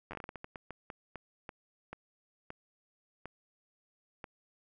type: slowing click train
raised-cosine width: 0.5 ms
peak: -27 dBFS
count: 19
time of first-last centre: 0.11-4.242 s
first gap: 10 ms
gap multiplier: 1.31
effects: none